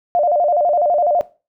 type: tone with vibrato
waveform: sine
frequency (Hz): 645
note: E5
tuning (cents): -38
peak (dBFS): -12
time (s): 0.15-1.21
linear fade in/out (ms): 0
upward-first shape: square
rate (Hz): 12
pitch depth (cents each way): 150
effects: noise-tail reverb RT60 0.3 s tail -17 dB re dry